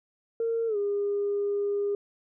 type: tone with pitch glide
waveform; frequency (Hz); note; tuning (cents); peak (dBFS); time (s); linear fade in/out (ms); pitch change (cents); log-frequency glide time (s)
sine; 458.4 to 406; A#4 to G#4; -29 to -39; -24; 0.4-1.95; 2; -210; 0.67-0.77
effects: tanh soft clip ceiling -20 dBFS